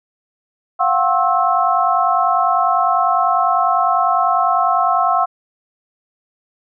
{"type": "tone cluster", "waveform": "sine", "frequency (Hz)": [701, 751, 1074, 1310], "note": ["F5", "F#5", "C6", "E6"], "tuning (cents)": [6, 26, 45, -11], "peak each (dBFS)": -18, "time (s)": [0.79, 5.26], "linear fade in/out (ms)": 20, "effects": []}